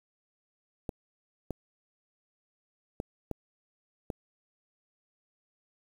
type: clicks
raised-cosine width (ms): 2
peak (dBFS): -20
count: 5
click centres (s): 0.892 / 1.507 / 3.001 / 3.313 / 4.102
effects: 8-bit

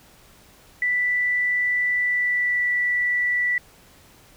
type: tone with pitch glide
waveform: sine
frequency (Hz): 1975.5 to 1961.9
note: B6 to B6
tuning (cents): 0 to -12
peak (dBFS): -19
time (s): 0.82-3.58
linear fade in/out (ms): 2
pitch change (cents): -12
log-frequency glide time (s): 1.97-2.68
effects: pink hiss -52 dBFS RMS until 4.36 s

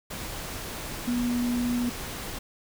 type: tone in noise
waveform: sine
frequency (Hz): 242.6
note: B3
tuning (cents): -31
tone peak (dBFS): -24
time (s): 1.07-1.9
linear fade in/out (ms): 10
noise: pink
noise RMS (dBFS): -36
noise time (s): 0.1-2.39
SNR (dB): +9
effects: none

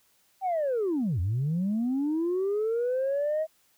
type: linear two-way sweep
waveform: sine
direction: down then up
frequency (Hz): 784 to 82.41 to 640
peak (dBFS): -23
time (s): 0.41-3.47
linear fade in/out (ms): 50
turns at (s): 1.2
effects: tanh soft clip ceiling -22 dBFS + white hiss -66 dBFS RMS until 3.77 s

